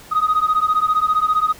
sine beating tone pair, 1244.5 / 1259.5 Hz, D#6 / D#6, 0 / +21 cents, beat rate 15 Hz, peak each -16 dBFS, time 0.11-1.53 s, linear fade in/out 20 ms, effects tanh soft clip ceiling -10 dBFS + pink hiss -42 dBFS RMS until 1.59 s

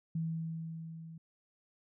sine tone with level ramp, 162.8 Hz, E3, 21 cents flat, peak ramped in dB -31 to -46 dBFS, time 0.15-1.18 s, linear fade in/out 5 ms, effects none

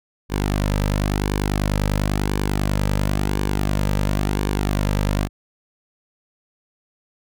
sawtooth tone with flanger, 50.1 Hz, G1, 38 cents sharp, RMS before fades -21 dBFS, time 0.29-5.29 s, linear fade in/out 50 ms, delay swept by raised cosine 1.5 to 2.8 ms, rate 0.96 Hz, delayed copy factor -0.5, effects none

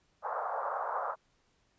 white band-pass noise, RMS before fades -35 dBFS, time 0.22-1.16 s, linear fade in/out 50 ms, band 520 to 1300 Hz, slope 48 dB/octave, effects pink hiss -72 dBFS RMS until 1.78 s + resampled to 16000 Hz

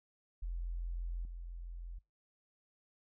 sine tone with level steps, 42.98 Hz, F1, 27 cents flat, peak -36 / -42 dBFS, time 0.42-1.99 s, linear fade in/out 10 ms, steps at 1.25 s, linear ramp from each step 2 ms, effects noise-tail reverb RT60 0.2 s tail -22 dB re dry

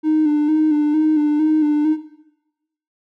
triangle tone with vibrato, 304.3 Hz, D#4, 38 cents flat, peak -10 dBFS, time 0.03-1.97 s, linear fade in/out 50 ms, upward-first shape square, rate 2.2 Hz, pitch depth 36 cents each way, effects noise-tail reverb RT60 1.0 s tail -19 dB re dry + tanh soft clip ceiling -9 dBFS

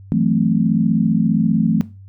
sine chord, F# half-diminished seventh, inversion third, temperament equal, 164.81 / 185 / 220 / 261.6 Hz, E3 / F#3 / A3 / C4, 0 / 0 / 0 / 0 cents, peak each -19 / -19 / -17 / -22 dBFS, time 0.12-1.81 s, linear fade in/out 0 ms, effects noise-tail reverb RT60 0.3 s tail -18 dB re dry + added 97 Hz sine -37 dBFS peak until 2.08 s

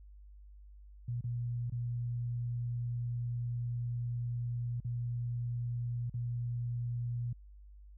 sine tone with dropouts, 120 Hz, B2, 49 cents flat, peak -33 dBFS, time 1.08-7.33 s, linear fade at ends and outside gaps 5 ms, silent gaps 1.21-1.24 / 1.699-1.721 / 4.803-4.847 / 6.098-6.14 s, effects added 50 Hz sine -51 dBFS peak until 7.97 s

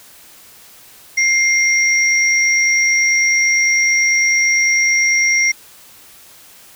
sine tone pair together, 2115 / 5646 Hz, C7 / F8, +18 / +18 cents, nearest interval octave + perfect fourth, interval 1700 cents, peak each -12 / -18 dBFS, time 1.17-5.52 s, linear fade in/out 10 ms, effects white hiss -43 dBFS RMS until 6.75 s

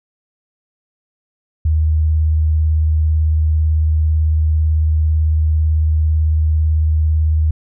sine tone with vibrato, 78 Hz, D#2, 5 cents sharp, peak -11 dBFS, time 1.65-7.51 s, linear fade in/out 5 ms, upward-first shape triangle, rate 18 Hz, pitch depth 29 cents each way, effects none

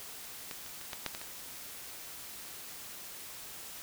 clicks, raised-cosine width 0.2 ms, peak -22 / -30 / -28 / -20 / -15 / -22 / -27 dBFS, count 7, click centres 0.512 / 0.663 / 0.813 / 0.932 / 1.063 / 1.149 / 1.215 s, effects white hiss -46 dBFS RMS until 3.82 s

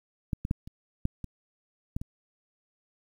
clicks, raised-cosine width 5 ms, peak -16 / -19 / -14 / -30 / -14 / -24 / -18 / -24 dBFS, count 8, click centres 0.332 / 0.451 / 0.511 / 0.675 / 1.054 / 1.243 / 1.965 / 2.015 s, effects 9-bit

